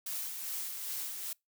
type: noise with tremolo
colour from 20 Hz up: blue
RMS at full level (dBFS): -37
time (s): 0.06-1.33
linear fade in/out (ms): 5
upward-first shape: sine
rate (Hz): 2.5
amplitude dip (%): 40
effects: noise-tail reverb RT60 0.2 s tail -26 dB re dry